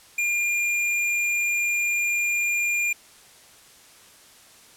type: tone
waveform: square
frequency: 2406 Hz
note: D7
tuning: 41 cents sharp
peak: -22 dBFS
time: 0.18-2.93 s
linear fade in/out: 5 ms
effects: white hiss -51 dBFS RMS until 4.76 s + low-pass 11000 Hz 12 dB/octave